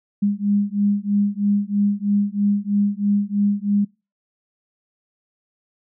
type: beating tone pair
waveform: sine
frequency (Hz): 201.9 / 205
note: G#3 / G#3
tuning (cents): -49 / -22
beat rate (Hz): 3.1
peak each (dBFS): -20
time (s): 0.22-3.85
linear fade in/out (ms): 10
effects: noise-tail reverb RT60 0.3 s tail -26 dB re dry